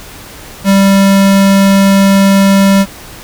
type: tone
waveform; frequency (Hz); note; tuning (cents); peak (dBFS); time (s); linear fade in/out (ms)
square; 196; G3; 0; -5; 0.64-2.86; 50
effects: pink hiss -31 dBFS RMS until 3.23 s